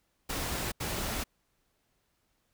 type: noise bursts at uneven times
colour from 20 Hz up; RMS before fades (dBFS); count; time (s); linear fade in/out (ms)
pink; -34; 2; 0.29-0.72 / 0.8-1.24; 10
effects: pink hiss -75 dBFS RMS until 2.53 s